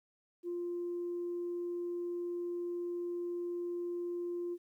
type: tone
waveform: sine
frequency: 349.2 Hz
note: F4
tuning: in tune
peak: -34 dBFS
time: 0.43-4.58 s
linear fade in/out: 50 ms
effects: tanh soft clip ceiling -31 dBFS + 12-bit